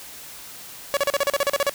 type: tone bursts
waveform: sawtooth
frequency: 564 Hz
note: C#5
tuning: 30 cents sharp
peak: -14 dBFS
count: 12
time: 0.94-1.695 s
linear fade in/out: 0 ms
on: 29 ms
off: 37 ms
effects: white hiss -40 dBFS RMS until 1.74 s